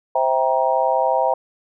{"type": "chord", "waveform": "sine", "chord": "C dominant seventh", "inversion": "none", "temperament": "just", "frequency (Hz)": [523.3, 654.1, 784.9, 941.9], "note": ["C5", "E5", "G5", "Bb5"], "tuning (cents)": [0, -14, 2, 18], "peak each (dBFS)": -21, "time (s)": [0.15, 1.34], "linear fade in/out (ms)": 5, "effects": []}